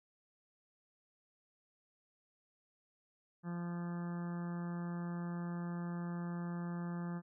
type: harmonic tone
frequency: 173.1 Hz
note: F3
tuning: 15 cents flat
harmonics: 1 / 2 / 3 / 4 / 5 / 6 / 7 / 8 / 9 / 10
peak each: -38 / -50 / -56 / -57 / -55 / -59 / -55 / -62 / -59 / -61 dBFS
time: 3.43-7.22 s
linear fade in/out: 50 ms
effects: none